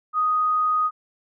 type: tone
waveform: sine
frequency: 1246 Hz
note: D#6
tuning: 2 cents sharp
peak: -18 dBFS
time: 0.13-0.91 s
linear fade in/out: 50 ms
effects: none